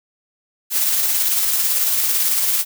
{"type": "noise with tremolo", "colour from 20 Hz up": "blue", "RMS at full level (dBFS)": -17, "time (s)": [0.7, 2.65], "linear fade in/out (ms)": 50, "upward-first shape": "square", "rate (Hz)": 18, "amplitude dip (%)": 25, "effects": []}